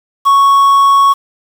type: tone with quantisation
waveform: triangle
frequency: 1108.7 Hz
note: C#6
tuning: in tune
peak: -3 dBFS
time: 0.25-1.14 s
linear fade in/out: 20 ms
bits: 5
effects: none